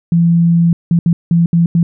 sine tone bursts at uneven times, 169.2 Hz, E3, 45 cents sharp, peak -7 dBFS, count 6, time 0.12-0.73 / 0.91-0.99 / 1.06-1.13 / 1.31-1.46 / 1.53-1.66 / 1.75-1.83 s, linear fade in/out 2 ms, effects none

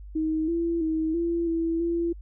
sine tone with pitch steps, 314.8 / 336.6 / 317.6 / 338.6 / 330 / 338.9 Hz, D#4 / E4 / D#4 / E4 / E4 / E4, +20 / +36 / +36 / +46 / +2 / +48 cents, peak -23 dBFS, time 0.15-2.13 s, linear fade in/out 10 ms, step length 330 ms, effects added 50 Hz sine -39 dBFS peak until 2.21 s

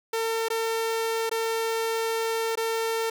sawtooth tone with dropouts, 451.9 Hz, A4, 46 cents sharp, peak -21 dBFS, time 0.13-3.1 s, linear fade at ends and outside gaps 5 ms, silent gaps 0.485-0.501 / 1.295-1.313 / 2.555-2.573 s, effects none

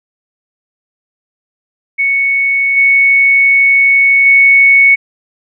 sine tone with level steps, 2217 Hz, C#7, in tune, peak -9 / -5 / -3 dBFS, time 1.98-4.96 s, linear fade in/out 20 ms, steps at 2.76 / 4.25 s, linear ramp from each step 20 ms, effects none

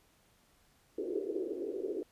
white band-pass noise, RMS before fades -37 dBFS, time 0.98-2.03 s, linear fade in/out 0 ms, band 330 to 440 Hz, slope 48 dB/octave, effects pink hiss -68 dBFS RMS until 2.11 s + resampled to 32000 Hz

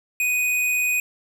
square tone, 2489 Hz, D#7, in tune, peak -20 dBFS, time 0.2-1 s, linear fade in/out 2 ms, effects none

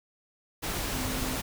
sine tone in noise, 257.5 Hz, C4, 28 cents flat, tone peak -35 dBFS, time 0.92-1.37 s, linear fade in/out 20 ms, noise pink, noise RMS -32 dBFS, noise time 0.62-1.42 s, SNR -6 dB, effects none

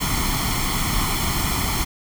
pink noise with comb filter, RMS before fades -22 dBFS, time 0-1.85 s, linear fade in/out 20 ms, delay 0.93 ms, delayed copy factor +0.75, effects none

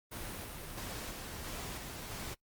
pink noise with tremolo, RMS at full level -42 dBFS, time 0.11-2.35 s, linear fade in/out 20 ms, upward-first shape square, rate 1.5 Hz, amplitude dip 25%, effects noise-tail reverb RT60 0.1 s tail -22 dB re dry + Opus 32 kbps

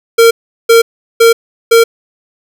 square tone bursts, 460 Hz, A#4, 23 cents flat, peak -3 dBFS, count 4, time 0.18-1.84 s, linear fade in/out 10 ms, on 130 ms, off 380 ms, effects none

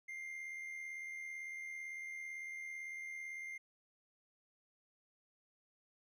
triangle tone with amplitude modulation, 2100 Hz, C7, 6 cents sharp, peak -40 dBFS, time 0.08-3.58 s, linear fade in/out 10 ms, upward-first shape sine, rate 77.9 Hz, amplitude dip 40%, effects none

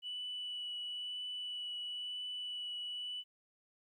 sine tone with vibrato, 2960 Hz, F#7, in tune, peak -38 dBFS, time 0.02-3.24 s, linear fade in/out 50 ms, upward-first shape triangle, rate 1 Hz, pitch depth 13 cents each way, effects tanh soft clip ceiling -35 dBFS + 13-bit

